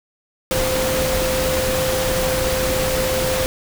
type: tone in noise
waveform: sine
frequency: 518 Hz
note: C5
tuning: 17 cents flat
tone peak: -20 dBFS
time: 0.51-3.46 s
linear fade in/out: 0 ms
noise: pink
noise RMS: -22 dBFS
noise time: 0.51-3.46 s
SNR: -1 dB
effects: none